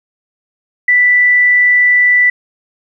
sine tone, 1975.5 Hz, B6, in tune, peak -6 dBFS, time 0.88-2.3 s, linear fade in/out 5 ms, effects 8-bit

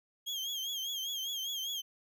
35% pulse tone with vibrato, 3233 Hz, G#7, 47 cents flat, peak -33 dBFS, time 0.26-1.82 s, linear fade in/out 20 ms, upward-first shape triangle, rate 5 Hz, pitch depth 94 cents each way, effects none

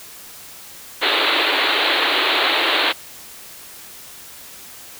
white band-pass noise, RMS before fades -18 dBFS, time 1.01-2.93 s, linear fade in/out 20 ms, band 280 to 4200 Hz, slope 96 dB/octave, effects white hiss -39 dBFS RMS until 4.99 s

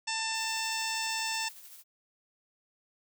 harmonic tone, 892 Hz, A5, 23 cents sharp, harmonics 1 / 2 / 3 / 4 / 5 / 6 / 7 / 8 / 9, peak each -37 / -39 / -37 / -41 / -43 / -37 / -46 / -43 / -41 dBFS, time 0.07-1.49 s, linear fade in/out 10 ms
blue noise with tremolo, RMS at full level -48 dBFS, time 0.33-1.84 s, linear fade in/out 50 ms, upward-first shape triangle, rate 13 Hz, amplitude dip 50%
effects none

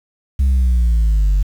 sine linear sweep, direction down, 68.3 to 46.25 Hz, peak -8 dBFS, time 0.39-1.43 s, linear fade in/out 10 ms, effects tanh soft clip ceiling -10 dBFS + 7-bit

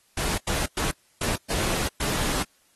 pink noise bursts at uneven times, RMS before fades -27 dBFS, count 6, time 0.17-0.38 / 0.47-0.66 / 0.77-0.91 / 1.21-1.36 / 1.5-1.88 / 2-2.43 s, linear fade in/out 5 ms, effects white hiss -63 dBFS RMS until 2.75 s + AAC 32 kbps

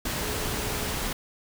sine tone in noise, 422.9 Hz, G#4, 31 cents sharp, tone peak -38 dBFS, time 0.22-0.91 s, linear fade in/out 5 ms, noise pink, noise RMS -30 dBFS, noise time 0.05-1.13 s, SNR -11 dB, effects none

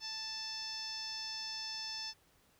10% pulse tone with low-pass filter, 880 Hz, A5, in tune, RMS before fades -42 dBFS, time 0-2.14 s, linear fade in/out 50 ms, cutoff 5500 Hz, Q 9.2, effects pink hiss -69 dBFS RMS until 2.59 s

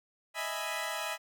15% pulse chord, E major seventh, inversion third, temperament equal, 622.3 / 659.3 / 830.6 / 987.8 Hz, D#5 / E5 / G#5 / B5, 0 / 0 / 0 / 0 cents, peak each -33 dBFS, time 0.34-1.18 s, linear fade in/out 50 ms, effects none

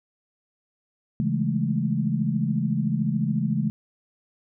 sine chord, A major seventh, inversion first, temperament just, 137.5 / 165 / 206.2 / 220 Hz, C#3 / E3 / G#3 / A3, -14 / +2 / -12 / 0 cents, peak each -27 dBFS, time 1.2-3.7 s, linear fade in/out 0 ms, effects none

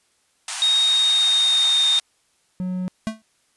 white band-pass noise, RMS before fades -30 dBFS, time 0.48-2 s, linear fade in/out 2 ms, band 670 to 10000 Hz, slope 96 dB/octave
sine tone with pitch glide, 3729 to 3671 Hz, A#7 to A#7, 0 to -27 cents, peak -15 dBFS, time 0.62-1.99 s, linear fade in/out 0 ms, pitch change -27 cents, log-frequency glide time 0.75-1.88 s
triangle tone, 183.2 Hz, F#3, 17 cents flat, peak -21 dBFS, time 2.6-2.88 s, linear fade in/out 0 ms
square tone with exponential decay, 220 Hz, A3, in tune, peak -19 dBFS, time 3.07-3.22 s, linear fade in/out 0 ms, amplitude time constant 31 ms
effects white hiss -64 dBFS RMS until 3.56 s + resampled to 24000 Hz

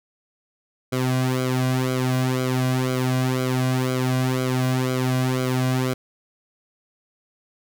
sawtooth tone with flanger, 128.4 Hz, C3, 32 cents flat, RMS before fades -22 dBFS, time 0.92-5.94 s, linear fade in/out 10 ms, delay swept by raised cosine 1.1 to 2.3 ms, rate 2 Hz, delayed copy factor -0.8, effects none

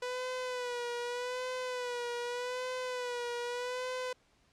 sawtooth tone with vibrato, 493.9 Hz, B4, in tune, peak -31 dBFS, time 0.02-4.13 s, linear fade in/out 5 ms, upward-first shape sine, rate 0.83 Hz, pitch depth 52 cents each way, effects pink hiss -69 dBFS RMS until 4.52 s + low-pass 7000 Hz 12 dB/octave

